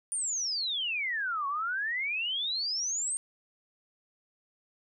sine exponential two-way sweep, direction down then up, 9490 to 1090 to 8750 Hz, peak -29 dBFS, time 0.12-3.17 s, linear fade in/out 0 ms, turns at 1.47 s, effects none

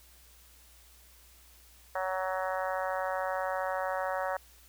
harmonic tone, 187.1 Hz, F#3, 20 cents sharp, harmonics 3 / 4 / 5 / 6 / 7 / 8 / 9 / 10, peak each -34 / -36 / -38 / -40 / -41 / -42 / -43 / -44 dBFS, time 1.95-4.37 s, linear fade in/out 5 ms, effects added 60 Hz sine -59 dBFS peak until 4.68 s + white hiss -59 dBFS RMS until 4.68 s

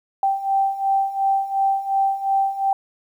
sine beating tone pair, 780 / 782.8 Hz, G5 / G5, -9 / -3 cents, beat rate 2.8 Hz, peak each -23 / -19 dBFS, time 0.23-2.73 s, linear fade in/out 2 ms, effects 9-bit

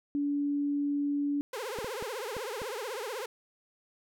sine tone, 287 Hz, D4, 40 cents flat, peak -27 dBFS, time 0.15-1.41 s, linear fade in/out 0 ms
sawtooth tone with vibrato, 465.3 Hz, A#4, 3 cents flat, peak -31 dBFS, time 1.53-3.26 s, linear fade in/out 5 ms, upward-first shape triangle, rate 16 Hz, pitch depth 290 cents each way
clicks, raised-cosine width 2 ms, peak -27 dBFS, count 5, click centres 1.787 / 1.845 / 2.025 / 2.367 / 2.618 s
effects none

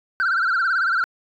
sine tone with vibrato, 1452 Hz, F#6, 33 cents flat, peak -15 dBFS, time 0.2-1.04 s, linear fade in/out 0 ms, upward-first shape sine, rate 18 Hz, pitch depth 140 cents each way, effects tanh soft clip ceiling -16 dBFS

